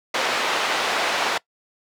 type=band-pass noise; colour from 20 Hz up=pink; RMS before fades=-23 dBFS; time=0.14-1.38 s; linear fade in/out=5 ms; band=610 to 4000 Hz; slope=12 dB/octave; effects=noise-tail reverb RT60 0.1 s tail -22 dB re dry